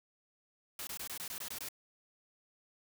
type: noise bursts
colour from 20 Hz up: white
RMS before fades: -42 dBFS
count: 9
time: 0.79-1.687 s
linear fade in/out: 2 ms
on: 81 ms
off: 21 ms
effects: none